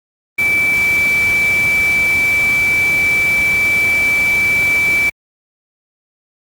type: tone in noise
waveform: sine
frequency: 2318 Hz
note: D7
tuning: 23 cents flat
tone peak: -11 dBFS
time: 0.38-5.1 s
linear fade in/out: 10 ms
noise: pink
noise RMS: -26 dBFS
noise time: 0.38-5.1 s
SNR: +12 dB
effects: high-pass 60 Hz 12 dB/octave + Opus 32 kbps